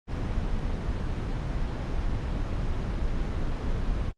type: noise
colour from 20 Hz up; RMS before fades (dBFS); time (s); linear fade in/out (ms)
brown; -28; 0.07-4.13; 50
effects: low-pass 5000 Hz 12 dB/octave + Opus 24 kbps